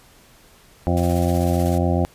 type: harmonic tone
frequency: 87.31 Hz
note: F2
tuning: in tune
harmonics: 1 / 2 / 3 / 4 / 6 / 7 / 8 / 9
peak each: -20 / -23 / -25 / -26 / -28 / -28 / -29 / -30 dBFS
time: 0.87-2.05 s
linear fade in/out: 0 ms
type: noise with tremolo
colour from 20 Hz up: white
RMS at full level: -36 dBFS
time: 0.97-1.78 s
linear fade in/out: 0 ms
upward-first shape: square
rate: 16 Hz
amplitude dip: 35%
effects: pink hiss -51 dBFS RMS until 2.14 s + resampled to 32000 Hz